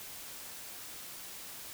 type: silence
effects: white hiss -46 dBFS RMS until 1.73 s